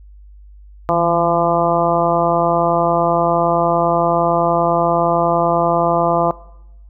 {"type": "harmonic tone with a mistuned harmonic", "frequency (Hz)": 170.6, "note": "F3", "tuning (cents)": -40, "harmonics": [1, 2, 3, 4, 5, 6, 7], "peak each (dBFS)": [-23, -23, -21, -17, -22, -21, -22], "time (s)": [0.89, 6.31], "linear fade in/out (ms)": 0, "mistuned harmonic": 1, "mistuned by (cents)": -60, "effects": ["noise-tail reverb RT60 0.9 s tail -20 dB re dry", "added 50 Hz sine -38 dBFS peak until 6.89 s"]}